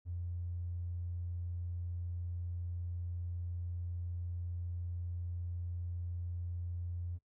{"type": "tone", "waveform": "triangle", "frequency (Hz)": 87.31, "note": "F2", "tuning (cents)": 0, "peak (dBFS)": -33, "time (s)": [0.05, 7.19], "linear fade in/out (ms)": 50, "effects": ["noise-tail reverb RT60 0.1 s tail -19 dB re dry", "tanh soft clip ceiling -35 dBFS"]}